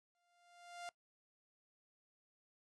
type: tone with exponential growth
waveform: sawtooth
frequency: 698.5 Hz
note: F5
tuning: in tune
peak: -40 dBFS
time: 0.15-0.89 s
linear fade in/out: 0 ms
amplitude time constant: 160 ms
effects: noise-tail reverb RT60 0.1 s tail -21 dB re dry + resampled to 22050 Hz